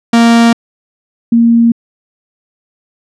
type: tone pair in turn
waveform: 45% pulse / sine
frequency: 232.6 / 232.6 Hz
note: A#3 / A#3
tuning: -4 / -4 cents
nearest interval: unison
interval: 0 cents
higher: neither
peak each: -4 dBFS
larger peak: neither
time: 0.13-0.53 / 1.32-1.72 s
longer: neither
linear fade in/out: 5 ms
effects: low-pass 7000 Hz 12 dB/octave